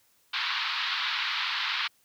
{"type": "band-pass noise", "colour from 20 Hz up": "white", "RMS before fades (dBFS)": -30, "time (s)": [0.33, 1.88], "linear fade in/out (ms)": 10, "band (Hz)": [940, 4300], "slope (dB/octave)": 48, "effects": ["white hiss -66 dBFS RMS until 2.04 s"]}